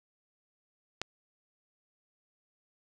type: click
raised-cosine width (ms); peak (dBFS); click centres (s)
0.2; -15; 1.016
effects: none